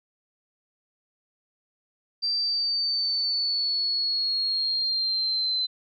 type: linear sweep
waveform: sine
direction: down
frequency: 4699 to 4049 Hz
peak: -23 dBFS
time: 2.22-5.67 s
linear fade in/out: 20 ms
effects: none